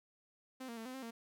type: tone with pitch steps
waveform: sawtooth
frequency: 259.8 / 232.6 / 224.3 / 256.1 / 264.8 / 230 Hz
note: C4 / A#3 / A3 / C4 / C4 / A#3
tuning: -12 / -4 / +34 / -37 / +21 / -23 cents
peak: -40 dBFS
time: 0.6-1.11 s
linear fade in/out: 10 ms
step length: 85 ms
effects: none